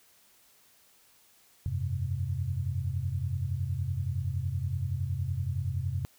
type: chord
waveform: sine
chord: F suspended second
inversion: none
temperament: equal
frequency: 87.31 / 98 / 130.81 Hz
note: F2 / G2 / C3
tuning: 0 / 0 / 0 cents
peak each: -33 dBFS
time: 1.66-6.05 s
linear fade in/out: 0 ms
effects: white hiss -62 dBFS RMS until 6.18 s